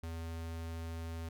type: tone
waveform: square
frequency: 82.41 Hz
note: E2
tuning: in tune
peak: -40 dBFS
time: 0.03-1.29 s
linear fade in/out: 5 ms
effects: none